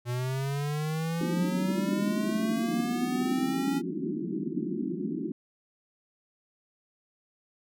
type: linear sweep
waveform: square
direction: up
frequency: 120 to 278.9 Hz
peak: -29 dBFS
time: 0.05-3.82 s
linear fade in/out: 50 ms
type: band-pass noise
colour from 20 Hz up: white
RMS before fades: -32 dBFS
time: 1.21-5.32 s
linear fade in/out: 2 ms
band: 160 to 370 Hz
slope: 96 dB/octave
effects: none